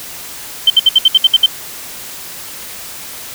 sine tone bursts, 3108 Hz, G7, 16 cents flat, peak -3 dBFS, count 9, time 0.67-1.461 s, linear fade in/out 5 ms, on 31 ms, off 64 ms, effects white hiss -29 dBFS RMS until 3.34 s

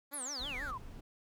10% pulse tone with vibrato, 269.4 Hz, C#4, 49 cents flat, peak -38 dBFS, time 0.11-0.72 s, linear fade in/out 20 ms, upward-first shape sine, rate 6.1 Hz, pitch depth 150 cents each way
sine exponential sweep, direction down, 11840 to 956 Hz, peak -38 dBFS, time 0.13-0.78 s, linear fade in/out 10 ms
brown noise, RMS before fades -47 dBFS, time 0.39-1.01 s, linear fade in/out 10 ms
effects none

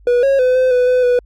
triangle tone with pitch steps, 486.4 / 547 / 506 / 513 / 496.9 / 503 / 491.7 Hz, B4 / C#5 / B4 / C5 / B4 / B4 / B4, -26 / -23 / +42 / -34 / +11 / +32 / -8 cents, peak -8 dBFS, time 0.07-1.19 s, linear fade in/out 2 ms, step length 160 ms, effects added 50 Hz sine -42 dBFS peak until 1.25 s + Opus 48 kbps

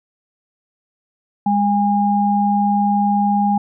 sine tone pair together, 203.9 / 815 Hz, G#3 / G#5, -32 / -33 cents, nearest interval 2 octaves, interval 2399 cents, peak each -16 dBFS, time 1.46-3.58 s, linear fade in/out 5 ms, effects none

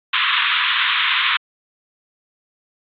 white band-pass noise, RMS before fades -18 dBFS, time 0.13-1.37 s, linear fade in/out 5 ms, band 1000 to 3700 Hz, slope 96 dB/octave, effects AAC 48 kbps

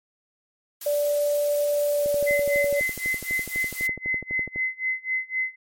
blue noise, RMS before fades -35 dBFS, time 0.81-3.87 s, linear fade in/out 5 ms
sine tone with pitch glide, 584 to 571.7 Hz, D5 to D5, -10 to -47 cents, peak -20 dBFS, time 0.86-2.8 s, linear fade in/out 5 ms, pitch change -37 cents, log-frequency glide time 1.9-2.55 s
click train, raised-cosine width 2 ms, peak -23 dBFS, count 31, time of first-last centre 2.06-4.56 s, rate 12 Hz
sine tone with tremolo, 2046 Hz, C7, 39 cents flat, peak -21 dBFS, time 2.26-5.56 s, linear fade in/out 20 ms, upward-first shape sine, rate 3.9 Hz, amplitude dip 95%
effects MP3 64 kbps

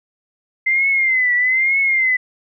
sine tone with vibrato, 2070 Hz, C7, 19 cents flat, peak -13 dBFS, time 0.66-2.17 s, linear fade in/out 10 ms, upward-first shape triangle, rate 1.1 Hz, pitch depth 110 cents each way, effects none

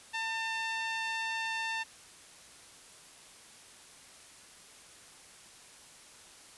sawtooth tone with band-pass filter, 898 Hz, A5, 35 cents sharp, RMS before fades -35 dBFS, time 0.13-1.84 s, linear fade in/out 20 ms, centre 2400 Hz, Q 1.2, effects white hiss -54 dBFS RMS until 6.57 s + resampled to 24000 Hz

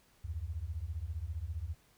sine beating tone pair, 73 / 88 Hz, D2 / F2, -10 / +14 cents, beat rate 15 Hz, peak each -39 / -39 dBFS, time 0.24-1.75 s, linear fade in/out 10 ms, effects pink hiss -67 dBFS RMS until 1.97 s

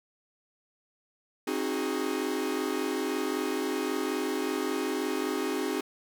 45% pulse chord, Ab dominant seventh, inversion first, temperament equal with one note detuned, 267.4 / 311.1 / 370 / 415.3 Hz, C4 / Eb4 / Gb4 / Ab4, +38 / 0 / 0 / 0 cents, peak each -34 dBFS, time 1.47-5.81 s, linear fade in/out 5 ms, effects none

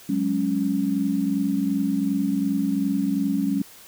sine chord, F# suspended second, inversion none, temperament equal, 185 / 207.7 / 277.2 Hz, F#3 / G#3 / C#4, 0 / 0 / 0 cents, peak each -27 / -25 / -23 dBFS, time 0.09-3.62 s, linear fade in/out 5 ms, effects white hiss -47 dBFS RMS until 3.87 s

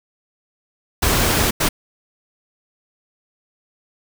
pink noise bursts at uneven times, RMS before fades -17 dBFS, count 2, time 1.02-1.51 / 1.6-1.69 s, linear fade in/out 10 ms, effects none

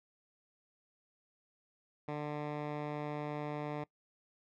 10% pulse tone with low-pass filter, 148.6 Hz, D3, 21 cents sharp, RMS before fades -39 dBFS, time 2.08-3.84 s, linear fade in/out 5 ms, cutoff 2100 Hz, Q 0.62, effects noise-tail reverb RT60 0.1 s tail -22 dB re dry

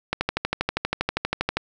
click train, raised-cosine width 0.3 ms, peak -6 dBFS, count 19, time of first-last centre 0.13-1.57 s, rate 12.5 Hz, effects none

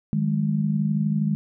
sine tone cluster, 155.3 / 188.4 / 207.6 Hz, D#3 / F#3 / G#3, -3 / +32 / 0 cents, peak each -23 / -31 / -23 dBFS, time 0.13-1.35 s, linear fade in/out 0 ms, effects none

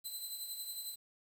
10% pulse tone with tremolo, 4038 Hz, B7, 38 cents sharp, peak -32 dBFS, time 0.04-0.96 s, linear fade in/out 20 ms, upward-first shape triangle, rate 11 Hz, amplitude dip 55%, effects 10-bit

